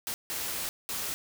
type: noise bursts at uneven times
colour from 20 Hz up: white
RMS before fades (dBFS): -34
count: 3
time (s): 0.07-0.14 / 0.3-0.69 / 0.89-1.14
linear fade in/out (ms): 0
effects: none